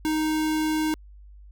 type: tone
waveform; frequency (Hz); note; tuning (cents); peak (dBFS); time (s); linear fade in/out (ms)
square; 311.1; D#4; 0; -23; 0.05-0.94; 0
effects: added 50 Hz sine -44 dBFS peak until 1.51 s